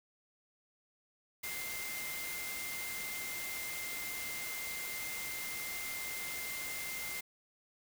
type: tone in noise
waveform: sine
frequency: 2093 Hz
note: C7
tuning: in tune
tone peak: -42 dBFS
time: 1.43-7.21 s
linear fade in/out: 10 ms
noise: white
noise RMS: -42 dBFS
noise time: 1.43-7.21 s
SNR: -3 dB
effects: none